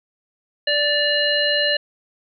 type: harmonic tone with a mistuned harmonic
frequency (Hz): 586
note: D5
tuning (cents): -4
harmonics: 1 / 3 / 5 / 7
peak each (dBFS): -22 / -22 / -22 / -22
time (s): 0.67-1.77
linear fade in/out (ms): 5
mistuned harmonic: 5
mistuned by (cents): -38
effects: none